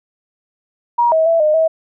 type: tone with pitch steps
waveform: sine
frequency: 951 / 641 / 663 / 611 / 644 Hz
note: A#5 / E5 / E5 / D#5 / E5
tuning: +34 / -49 / +10 / -32 / -41 cents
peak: -10 dBFS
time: 0.98-1.68 s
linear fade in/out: 10 ms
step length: 140 ms
effects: none